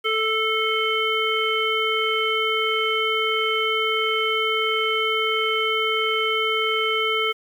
harmonic tone with a mistuned harmonic, 440 Hz, A4, in tune, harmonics 1 / 3 / 5 / 7, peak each -25 / -25 / -25 / -25 dBFS, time 0.04-7.33 s, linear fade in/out 20 ms, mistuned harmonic 5, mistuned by -17 cents, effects 8-bit

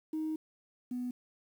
sine tone pair in turn, 313.3 / 247.4 Hz, D#4 / B3, +12 / +3 cents, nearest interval major third, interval 409 cents, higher first, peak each -31 / -33 dBFS, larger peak first, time 0.13-0.36 / 0.91-1.11 s, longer first, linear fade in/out 5 ms, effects tanh soft clip ceiling -28 dBFS + 10-bit

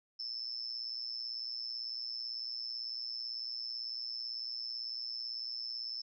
sine tone with amplitude modulation, 5274 Hz, E8, in tune, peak -34 dBFS, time 0.19-6.02 s, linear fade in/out 10 ms, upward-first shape sine, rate 118 Hz, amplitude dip 85%, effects none

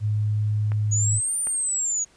sine tone, 105.7 Hz, G#2, 31 cents sharp, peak -20 dBFS, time 0-1.21 s, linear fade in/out 50 ms
clicks, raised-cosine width 0.5 ms, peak -22 dBFS, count 2, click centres 0.719 / 1.471 s
sine linear two-way sweep, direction up then down, 6645 to 9200 to 6645 Hz, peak -22 dBFS, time 0.91-2.05 s, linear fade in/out 20 ms, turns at 1.38 s
effects pink hiss -57 dBFS RMS until 2.16 s + resampled to 22050 Hz

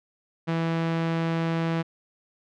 sawtooth tone with low-pass filter, 164.81 Hz, E3, in tune, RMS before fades -26 dBFS, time 0.47-1.83 s, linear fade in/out 20 ms, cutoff 3000 Hz, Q 0.77, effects none

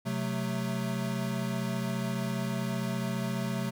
square chord, F# diminished, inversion second, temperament equal, 130.81 / 185 / 220 Hz, C3 / F#3 / A3, 0 / 0 / 0 cents, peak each -35 / -35 / -35 dBFS, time 0.05-3.71 s, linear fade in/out 20 ms, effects none

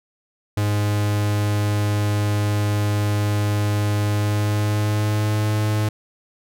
45% pulse tone with pitch glide, 103.83 to 106.63 Hz, G#2 to G#2, 0 to +46 cents, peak -18 dBFS, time 0.57-5.89 s, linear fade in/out 5 ms, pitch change +46 cents, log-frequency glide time 4.07-5.56 s, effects none

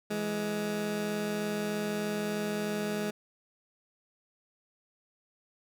20% pulse tone pair together, 166.2 / 209.4 Hz, E3 / G#3, +15 / +15 cents, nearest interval major third, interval 400 cents, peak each -35 / -26 dBFS, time 0.1-3.11 s, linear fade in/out 10 ms, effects none

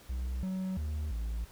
triangle tone with pitch steps, 62.9 / 187.6 / 75.7 / 55.9 Hz, B1 / F#3 / D#2 / A1, +32 / +24 / -47 / +28 cents, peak -30 dBFS, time 0.09-1.45 s, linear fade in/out 10 ms, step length 340 ms, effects pink hiss -56 dBFS RMS until 1.51 s

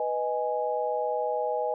sine chord, G# minor, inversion first, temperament equal, 493.9 / 622.3 / 830.6 Hz, B4 / D#5 / G#5, 0 / 0 / 0 cents, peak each -30 dBFS, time 0-1.74 s, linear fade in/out 2 ms, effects none

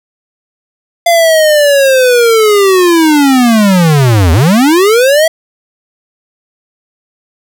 square linear two-way sweep, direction down then up, 691 to 77.6 to 660 Hz, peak -5 dBFS, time 1.06-5.28 s, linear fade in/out 5 ms, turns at 4.32 s, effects none

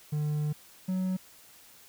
triangle tone pair in turn, 150 / 186.11 Hz, D3 / F#3, +37 / +10 cents, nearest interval major third, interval 373 cents, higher second, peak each -25 dBFS, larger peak neither, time 0.12-0.53 / 0.88-1.17 s, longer first, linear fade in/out 10 ms, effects white hiss -55 dBFS RMS until 1.88 s

